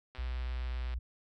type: click train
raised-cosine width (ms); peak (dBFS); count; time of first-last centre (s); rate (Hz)
0.3; -33; 102; 0.15-0.939; 128
type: tone with pitch glide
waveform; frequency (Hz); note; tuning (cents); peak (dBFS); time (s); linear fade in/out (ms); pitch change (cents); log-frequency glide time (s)
sine; 60.6 to 59.94; B1 to A#1; -32 to +49; -33; 0.18-0.99; 10; -19; 0.44-0.84
effects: none